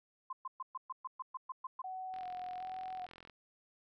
sine tone bursts, 1043 Hz, C6, 6 cents flat, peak -38 dBFS, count 11, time 0.3-1.819 s, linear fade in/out 5 ms, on 29 ms, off 120 ms
sine tone with vibrato, 740 Hz, F#5, in tune, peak -40 dBFS, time 1.84-3.06 s, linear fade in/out 5 ms, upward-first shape square, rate 1.3 Hz, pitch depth 21 cents each way
click train, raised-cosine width 0.3 ms, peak -37 dBFS, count 51, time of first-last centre 2.14-3.297 s, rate 43.2 Hz
effects none

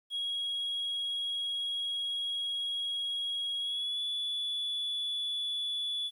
triangle tone with pitch glide, 3306 to 3436 Hz, G#7 to A7, -9 to -42 cents, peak -29 dBFS, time 0.1-6.11 s, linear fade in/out 50 ms, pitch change +67 cents, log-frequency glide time 3.6-4 s, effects tanh soft clip ceiling -27 dBFS + 11-bit

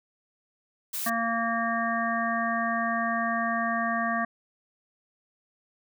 blue noise, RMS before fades -32 dBFS, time 0.93-1.1 s, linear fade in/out 10 ms
harmonic tone, 230 Hz, A#3, 23 cents flat, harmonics 1 / 3 / 5 / 7 / 8, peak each -31 / -30 / -30 / -34 / -32 dBFS, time 1.06-4.25 s, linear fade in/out 5 ms
effects none

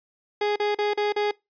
30% pulse tone bursts, 415.3 Hz, G#4, in tune, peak -19 dBFS, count 5, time 0.41-1.312 s, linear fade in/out 5 ms, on 150 ms, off 38 ms, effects noise-tail reverb RT60 0.2 s tail -23 dB re dry + resampled to 11025 Hz

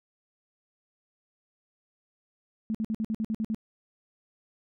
sine tone bursts, 219.3 Hz, A3, 6 cents flat, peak -26 dBFS, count 9, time 2.7-3.546 s, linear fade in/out 0 ms, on 46 ms, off 54 ms, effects none

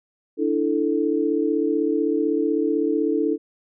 sine chord, D suspended second, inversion none, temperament equal, 293.7 / 329.6 / 440 Hz, D4 / E4 / A4, 0 / 0 / 0 cents, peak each -23 dBFS, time 0.37-3.38 s, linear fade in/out 50 ms, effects none

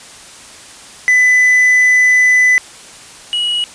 triangle tone pair in turn, 2000 / 2913 Hz, B6 / F#7, +21 / -28 cents, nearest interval perfect fifth, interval 651 cents, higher second, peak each -5 / -12 dBFS, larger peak first, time 1.08-2.58 / 3.33-3.64 s, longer first, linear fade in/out 0 ms, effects white hiss -36 dBFS RMS until 3.74 s + resampled to 22050 Hz

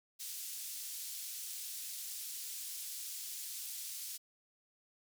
white band-pass noise, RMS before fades -44 dBFS, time 0.19-4.18 s, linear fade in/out 20 ms, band 4100 to 15000 Hz, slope 12 dB/octave, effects none

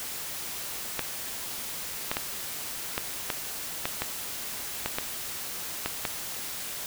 clicks, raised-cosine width 0.3 ms, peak -11 dBFS, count 11, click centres 0.993 / 2.115 / 2.169 / 2.979 / 3.302 / 3.855 / 4.02 / 4.86 / 4.985 / 5.86 / 6.052 s, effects white hiss -36 dBFS RMS until 6.86 s

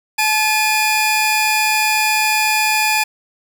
sawtooth tone pair together, 862 / 2438 Hz, A5 / D#7, -36 / -36 cents, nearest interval octave + tritone, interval 1800 cents, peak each -13 dBFS, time 0.18-3.04 s, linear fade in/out 10 ms, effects 7-bit

